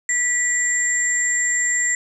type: tone pair together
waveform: sine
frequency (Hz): 1951 / 7371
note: B6 / A#8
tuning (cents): -22 / -20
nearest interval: octave + major seventh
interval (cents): 2302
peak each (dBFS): -20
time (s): 0.09-1.95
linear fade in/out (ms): 2
effects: none